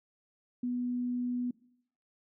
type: tone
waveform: sine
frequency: 246 Hz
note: B3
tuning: 7 cents flat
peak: -30 dBFS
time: 0.63-1.51 s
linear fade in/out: 5 ms
effects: noise-tail reverb RT60 0.7 s tail -21 dB re dry